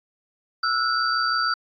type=tone cluster; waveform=sine; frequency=1325 / 1451 / 4659 Hz; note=E6 / F#6 / D8; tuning=+9 / -34 / -15 cents; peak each=-23 / -25 / -26 dBFS; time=0.63-1.54 s; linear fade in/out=5 ms; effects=AAC 64 kbps